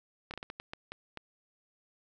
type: slowing click train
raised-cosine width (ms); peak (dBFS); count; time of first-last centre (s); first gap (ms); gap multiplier
0.3; -24; 9; 0.31-1.173; 28; 1.37
effects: none